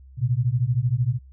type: beating tone pair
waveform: sine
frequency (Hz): 116.4 / 129.4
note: A#2 / C3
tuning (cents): -2 / -19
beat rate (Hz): 13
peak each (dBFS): -22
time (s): 0.17-1.19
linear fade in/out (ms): 50
effects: added 66 Hz sine -44 dBFS peak until 1.32 s